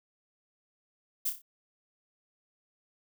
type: noise with echo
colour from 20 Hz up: violet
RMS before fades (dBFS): -30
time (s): 1.25-1.3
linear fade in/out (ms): 10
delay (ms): 30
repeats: 4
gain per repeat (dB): -7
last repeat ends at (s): 1.42
effects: none

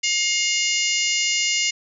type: harmonic tone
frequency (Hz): 711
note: F5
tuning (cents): +31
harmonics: 3 / 4 / 5 / 6 / 7 / 8 / 9 / 10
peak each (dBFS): -24 / -24 / -35 / -32 / -28 / -30 / -28 / -28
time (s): 0.03-1.71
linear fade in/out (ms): 10
effects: none

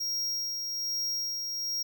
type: tone with tremolo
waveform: square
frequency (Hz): 5600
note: F8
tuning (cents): +4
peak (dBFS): -29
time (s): 0-1.83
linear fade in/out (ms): 10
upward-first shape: sine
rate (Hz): 1.2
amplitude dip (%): 35
effects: none

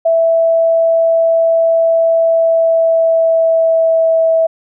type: tone with pitch glide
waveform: sine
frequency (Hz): 659.3 to 652.1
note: E5 to E5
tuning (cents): 0 to -19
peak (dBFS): -8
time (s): 0.05-4.47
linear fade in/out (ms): 10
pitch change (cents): -19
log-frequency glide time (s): 2.19-4.18
effects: none

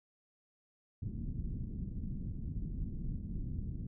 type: low-pass noise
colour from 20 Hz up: pink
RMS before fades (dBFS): -39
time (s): 1.02-3.87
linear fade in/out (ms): 5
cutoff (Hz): 230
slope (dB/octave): 24
effects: none

